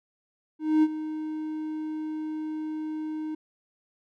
triangle tone with ADSR envelope, 310.4 Hz, D#4, 4 cents flat, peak -14 dBFS, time 0.59-3.35 s, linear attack 240 ms, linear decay 44 ms, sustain -14 dB, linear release 6 ms, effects none

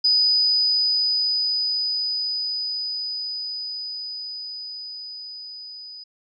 sine tone with level ramp, 4978 Hz, D#8, in tune, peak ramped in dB -14 to -36 dBFS, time 0.04-6.04 s, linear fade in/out 10 ms, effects MP3 64 kbps

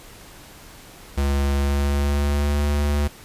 square tone with pitch glide, 70 to 72.72 Hz, C#2 to D2, +18 to -16 cents, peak -19 dBFS, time 1.17-3.08 s, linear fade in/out 10 ms, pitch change +66 cents, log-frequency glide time 1.56-2.62 s, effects pink hiss -44 dBFS RMS until 3.24 s + resampled to 32000 Hz

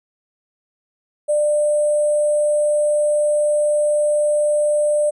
sine tone with sample-and-hold, 596 Hz, D5, 25 cents sharp, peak -14 dBFS, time 1.28-5.11 s, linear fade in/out 20 ms, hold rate 8820 Hz, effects resampled to 24000 Hz

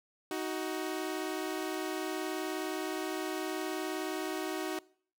sawtooth tone pair together, 313.6 / 372.9 Hz, D#4 / F#4, +14 / +14 cents, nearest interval minor third, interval 300 cents, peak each -33 / -32 dBFS, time 0.31-4.79 s, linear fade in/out 2 ms, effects noise-tail reverb RT60 0.5 s tail -22 dB re dry

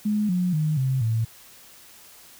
sine tone with pitch steps, 210.5 / 180.1 / 154.1 / 131.84 / 112.8 Hz, G#3 / F#3 / D#3 / C3 / A2, +24 / -46 / -16 / +14 / +44 cents, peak -20 dBFS, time 0.05-1.25 s, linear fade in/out 10 ms, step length 240 ms, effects white hiss -49 dBFS RMS until 2.39 s

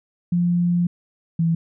sine tone pair in turn, 174.61 / 165.57 Hz, F3 / E3, 0 / +8 cents, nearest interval minor second, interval 92 cents, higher first, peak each -16 dBFS, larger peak neither, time 0.32-0.87 / 1.39-1.55 s, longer first, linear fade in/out 5 ms, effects none

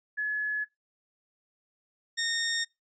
sine / 15% pulse tone pair in turn, 1703 / 1841.4 Hz, G#6 / A#6, +43 / -22 cents, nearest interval minor second, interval 135 cents, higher second, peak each -27 / -21 dBFS, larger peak second, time 0.17-0.65 / 2.17-2.65 s, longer neither, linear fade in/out 20 ms, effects noise-tail reverb RT60 0.2 s tail -24 dB re dry + resampled to 16000 Hz

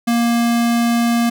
square tone, 234.9 Hz, A#3, 13 cents sharp, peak -14 dBFS, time 0.07-1.3 s, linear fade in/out 10 ms, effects none

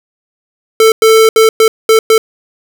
square tone bursts at uneven times, 443.5 Hz, A4, 14 cents sharp, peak -4 dBFS, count 6, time 0.8-0.92 / 1.02-1.29 / 1.36-1.49 / 1.6-1.68 / 1.89-1.99 / 2.1-2.18 s, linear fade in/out 2 ms, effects none

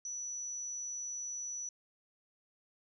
sine tone, 5920 Hz, F#8, in tune, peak -38 dBFS, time 0.05-1.69 s, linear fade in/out 2 ms, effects none

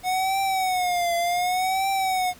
square tone with vibrato, 731 Hz, F#5, 21 cents flat, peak -22 dBFS, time 0.03-2.34 s, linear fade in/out 50 ms, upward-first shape triangle, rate 0.67 Hz, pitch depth 120 cents each way, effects pink hiss -49 dBFS RMS until 2.39 s

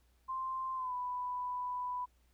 sine tone with pitch glide, 1046.5 to 992.3 Hz, C6 to B5, 0 to +8 cents, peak -35 dBFS, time 0.28-2.06 s, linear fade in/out 20 ms, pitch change -92 cents, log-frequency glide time 0.75-0.94 s, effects added 60 Hz sine -67 dBFS peak until 2.33 s + pink hiss -75 dBFS RMS until 2.33 s

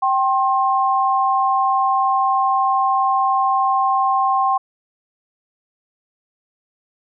sine tone pair together, 778 / 1065.1 Hz, G5 / C6, -13 / +30 cents, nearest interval perfect fourth, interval 543 cents, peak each -17 dBFS, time 0.02-4.58 s, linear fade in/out 10 ms, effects none

